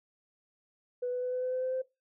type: tone with pitch steps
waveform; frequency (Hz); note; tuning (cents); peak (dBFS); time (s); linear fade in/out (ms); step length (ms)
sine; 493.9 / 497.3 / 500.8 / 504.3 / 507.8 / 511.3 / 514.9 / 518.5; B4 / B4 / B4 / B4 / B4 / C5 / C5 / C5; 0 / +12 / +24 / +36 / +48 / -40 / -28 / -16; -29; 1.02-1.82; 10; 100
effects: noise-tail reverb RT60 0.2 s tail -18 dB re dry + tanh soft clip ceiling -25 dBFS